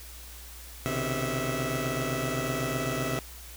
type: tone cluster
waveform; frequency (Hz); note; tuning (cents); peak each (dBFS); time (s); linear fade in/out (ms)
15% pulse; 126.2 / 134.1 / 153 / 654; B2 / C3 / D#3 / E5; +38 / +43 / -29 / -14; -27 / -27 / -30 / -27; 0.86-3.19; 0
effects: added 60 Hz sine -45 dBFS peak until 3.56 s + white hiss -47 dBFS RMS until 3.56 s